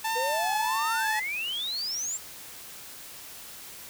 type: tone with vibrato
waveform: sawtooth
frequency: 882 Hz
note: A5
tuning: 4 cents sharp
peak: -23 dBFS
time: 0.04-1.2 s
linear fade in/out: 10 ms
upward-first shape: sine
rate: 1.5 Hz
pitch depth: 48 cents each way
type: exponential sweep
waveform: sine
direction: up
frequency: 476.6 to 7590 Hz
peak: -29 dBFS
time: 0.15-2.18 s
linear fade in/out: 20 ms
effects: white hiss -44 dBFS RMS until 3.89 s